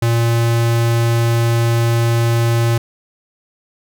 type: tone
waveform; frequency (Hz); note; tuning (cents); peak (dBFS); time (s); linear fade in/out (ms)
square; 116.54; A#2; 0; -13; 0.02-2.78; 5
effects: none